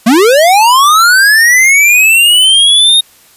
square linear sweep, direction up, 207.7 to 3729 Hz, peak -4 dBFS, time 0.06-3.01 s, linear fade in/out 10 ms, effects white hiss -43 dBFS RMS until 3.36 s + resampled to 32000 Hz

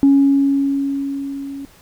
sine tone with level ramp, 277.2 Hz, C#4, in tune, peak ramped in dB -6 to -27 dBFS, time 0.03-1.65 s, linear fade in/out 0 ms, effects tanh soft clip ceiling -4 dBFS + pink hiss -48 dBFS RMS until 1.81 s

